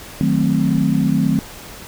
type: chord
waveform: sine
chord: D# diminished seventh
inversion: none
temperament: equal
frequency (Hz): 155.56 / 185 / 220 / 261.6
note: D#3 / F#3 / A3 / C4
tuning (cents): 0 / 0 / 0 / 0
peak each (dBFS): -19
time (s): 0.21-1.39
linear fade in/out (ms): 0
effects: pink hiss -36 dBFS RMS until 1.87 s